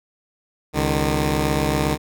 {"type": "tone pair together", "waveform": "10% pulse", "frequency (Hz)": [67.7, 151.98], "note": ["C#2", "D#3"], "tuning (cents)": [-40, -40], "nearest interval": "octave + major second", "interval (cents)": 1400, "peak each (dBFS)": -13, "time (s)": [0.73, 1.98], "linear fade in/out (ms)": 50, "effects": []}